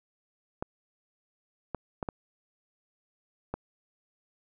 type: clicks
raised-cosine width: 1 ms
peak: -18 dBFS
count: 5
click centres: 0.625 / 1.747 / 2.028 / 2.088 / 3.54 s
effects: none